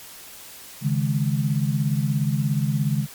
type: chord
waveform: sine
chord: C# suspended second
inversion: none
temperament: equal with one note detuned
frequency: 138.59 / 155.56 / 208.9 Hz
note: C#3 / D#3 / G#3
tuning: 0 / 0 / +10 cents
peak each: -22 / -24 / -26 dBFS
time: 0.81-3.07 s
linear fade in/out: 50 ms
effects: white hiss -42 dBFS RMS until 3.14 s + MP3 96 kbps